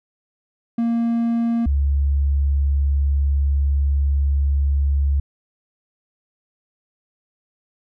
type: tone pair in turn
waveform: triangle / sine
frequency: 232.5 / 70.09 Hz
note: A#3 / C#2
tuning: -4 / +20 cents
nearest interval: octave + major sixth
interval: 2076 cents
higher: first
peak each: -15 dBFS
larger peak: neither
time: 0.78-1.66 / 1.66-5.2 s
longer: second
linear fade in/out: 5 ms
effects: none